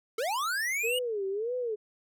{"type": "linear sweep", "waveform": "square", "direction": "up", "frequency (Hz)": [415.3, 2942], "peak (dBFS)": -29, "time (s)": [0.18, 0.99], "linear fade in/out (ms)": 5}
{"type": "tone with vibrato", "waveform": "sine", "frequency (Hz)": 440.1, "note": "A4", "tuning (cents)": 0, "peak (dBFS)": -29, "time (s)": [0.83, 1.76], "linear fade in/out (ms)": 20, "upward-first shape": "sine", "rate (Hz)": 1.7, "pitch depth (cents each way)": 230}
{"effects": []}